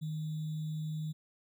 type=tone with sample-and-hold; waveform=sine; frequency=155.56 Hz; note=D#3; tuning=in tune; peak=-34 dBFS; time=0.01-1.13 s; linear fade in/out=20 ms; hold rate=3675 Hz; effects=none